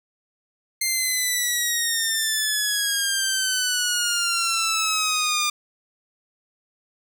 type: exponential sweep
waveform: 10% pulse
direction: down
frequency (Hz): 2108 to 1200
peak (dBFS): -12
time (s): 0.81-5.5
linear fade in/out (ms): 5
effects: none